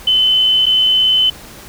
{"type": "tone with dropouts", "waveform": "sine", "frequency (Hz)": 3039, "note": "F#7", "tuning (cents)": 46, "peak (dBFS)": -9, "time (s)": [0.07, 1.3], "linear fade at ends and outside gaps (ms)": 5, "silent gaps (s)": [0.658, 0.664], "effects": ["pink hiss -36 dBFS RMS until 1.68 s"]}